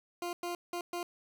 20% pulse tone bursts at uneven times, 349.2 Hz, F4, in tune, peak -30 dBFS, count 4, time 0.22-0.33 / 0.43-0.55 / 0.73-0.81 / 0.93-1.03 s, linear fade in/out 2 ms, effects 12-bit

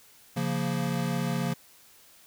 square chord, Bb minor, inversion first, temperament equal, 138.59 / 174.61 / 233.1 Hz, Db3 / F3 / Bb3, 0 / 0 / 0 cents, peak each -32 / -31 / -33 dBFS, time 0.36-1.54 s, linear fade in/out 10 ms, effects white hiss -56 dBFS RMS until 2.26 s

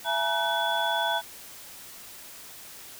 sine tone cluster, 672 / 851 / 949 / 1510 / 3414 Hz, E5 / G#5 / A#5 / F#6 / G#7, +33 / +42 / +31 / +35 / +47 cents, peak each -30 dBFS, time 0.04-1.22 s, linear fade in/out 50 ms, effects tanh soft clip ceiling -13 dBFS + white hiss -45 dBFS RMS until 2.99 s

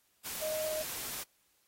sine tone in noise, 622.3 Hz, D#5, in tune, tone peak -33 dBFS, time 0.41-0.83 s, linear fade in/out 20 ms, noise white, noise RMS -40 dBFS, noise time 0.24-1.24 s, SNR +4 dB, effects white hiss -72 dBFS RMS until 1.67 s + AAC 48 kbps

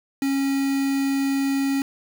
triangle tone with quantisation, 274 Hz, C#4, 20 cents flat, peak -18 dBFS, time 0.22-1.82 s, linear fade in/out 2 ms, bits 5, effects none

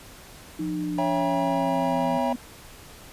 sine exponential sweep, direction down, 311.1 to 245.2 Hz, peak -27 dBFS, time 0.59-2.36 s, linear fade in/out 5 ms
sine tone with pitch glide, 174.61 to 173.1 Hz, F3 to F3, 0 to -15 cents, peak -31 dBFS, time 0.6-2.18 s, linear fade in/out 5 ms, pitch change -15 cents, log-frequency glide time 0.82-1.06 s
triangle chord, C# diminished seventh, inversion none, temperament just, 554.4 / 665.2 / 798.3 / 957.9 Hz, C#5 / E5 / G5 / Bb5, 0 / +16 / +31 / +47 cents, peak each -27 dBFS, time 0.98-2.33 s, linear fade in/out 5 ms
effects pink hiss -46 dBFS RMS until 3.12 s + resampled to 32000 Hz

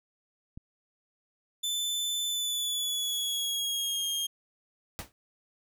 click, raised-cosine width 5 ms, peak -30 dBFS, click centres 0.575 s
sawtooth tone with pitch glide, 3520 to 3228 Hz, A7 to G#7, 0 to -50 cents, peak -26 dBFS, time 1.63-4.27 s, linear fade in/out 10 ms, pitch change -150 cents, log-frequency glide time 2.27-4.08 s
pink noise with exponential decay, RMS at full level -34 dBFS, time 4.99-5.12 s, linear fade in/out 0 ms, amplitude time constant 28 ms
effects none

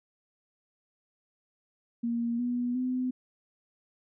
sine tone with pitch steps, 234.6 / 244 / 253.8 Hz, A#3 / B3 / B3, +11 / -21 / +47 cents, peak -27 dBFS, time 2.03-3.11 s, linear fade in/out 10 ms, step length 360 ms, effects none

